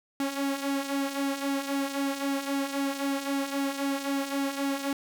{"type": "tone with flanger", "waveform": "sawtooth", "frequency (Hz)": 276.8, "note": "C#4", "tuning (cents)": -2, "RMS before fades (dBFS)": -30, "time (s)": [0.2, 4.93], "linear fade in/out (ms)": 2, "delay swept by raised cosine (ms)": [1.9, 3.7], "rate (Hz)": 3.8, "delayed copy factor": -0.55, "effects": []}